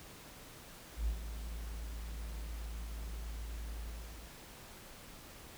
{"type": "tone with ADSR envelope", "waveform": "triangle", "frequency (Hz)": 55.1, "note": "A1", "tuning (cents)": 3, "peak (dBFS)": -26, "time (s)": [0.96, 4.41], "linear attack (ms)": 110, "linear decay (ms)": 83, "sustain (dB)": -12, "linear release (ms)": 620, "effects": ["tanh soft clip ceiling -27 dBFS", "pink hiss -53 dBFS RMS until 5.57 s"]}